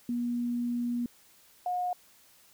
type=tone pair in turn; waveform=sine; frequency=240.4 / 720.4 Hz; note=B3 / F#5; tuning=-46 / -46 cents; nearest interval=octave + perfect fifth; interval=1900 cents; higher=second; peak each=-28 dBFS; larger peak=neither; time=0.09-1.06 / 1.66-1.93 s; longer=first; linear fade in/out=2 ms; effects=white hiss -60 dBFS RMS until 2.53 s